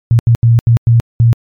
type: tone bursts at uneven times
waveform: sine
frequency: 116.54 Hz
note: A#2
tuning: in tune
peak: -4 dBFS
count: 6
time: 0.11-0.19 / 0.27-0.35 / 0.43-0.59 / 0.67-0.77 / 0.87-1 / 1.2-1.33 s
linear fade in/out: 0 ms
effects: MP3 96 kbps